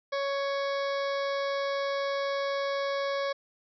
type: harmonic tone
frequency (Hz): 556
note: C#5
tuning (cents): +5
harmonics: 1 / 2 / 3 / 4 / 6 / 7 / 8 / 9 / 10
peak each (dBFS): -29 / -35 / -39 / -41 / -45 / -46 / -47 / -48 / -49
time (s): 0.12-3.33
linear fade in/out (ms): 10
effects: none